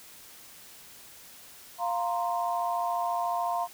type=chord; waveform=sine; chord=F suspended fourth; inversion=none; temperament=equal; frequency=698.5 / 932.3 / 1046.5 Hz; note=F5 / Bb5 / C6; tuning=0 / 0 / 0 cents; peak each=-29 / -32 / -33 dBFS; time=1.78-3.68 s; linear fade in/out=50 ms; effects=white hiss -50 dBFS RMS until 3.73 s